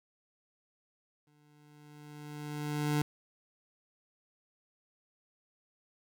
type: tone with exponential growth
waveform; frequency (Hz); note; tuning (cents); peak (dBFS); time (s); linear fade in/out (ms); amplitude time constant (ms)
25% pulse; 148.6; D3; +21; -23; 1.27-3.02; 2; 380
effects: none